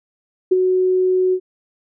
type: tone with ADSR envelope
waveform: sine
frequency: 370 Hz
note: F#4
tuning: in tune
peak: -8 dBFS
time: 0.51-1.4 s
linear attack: 11 ms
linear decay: 25 ms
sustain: -5 dB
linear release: 68 ms
effects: none